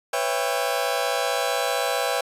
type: chord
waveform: sawtooth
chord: C# half-diminished seventh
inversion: third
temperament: just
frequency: 498.9 / 554.4 / 665.2 / 798.3 Hz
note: B4 / C#5 / E5 / G5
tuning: +17 / 0 / +16 / +31 cents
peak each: -24 dBFS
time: 0.13-2.21 s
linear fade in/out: 5 ms
effects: resampled to 32000 Hz